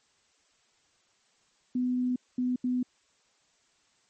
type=tone bursts at uneven times; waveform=sine; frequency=250 Hz; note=B3; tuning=21 cents sharp; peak=-25 dBFS; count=3; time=1.75-2.16 / 2.38-2.56 / 2.64-2.83 s; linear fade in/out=5 ms; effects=white hiss -68 dBFS RMS until 4.09 s + MP3 32 kbps